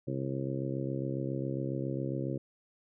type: harmonic tone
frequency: 67.3 Hz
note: C2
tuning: 49 cents sharp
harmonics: 2 / 3 / 4 / 5 / 6 / 7 / 8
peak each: -35 / -42 / -39 / -38 / -43 / -45 / -42 dBFS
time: 0.07-2.38 s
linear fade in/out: 10 ms
effects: none